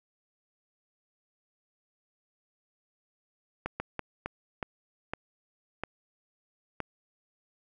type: slowing click train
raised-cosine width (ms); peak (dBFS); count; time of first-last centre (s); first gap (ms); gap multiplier
0.5; -17; 8; 3.66-6.803; 140; 1.38
effects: none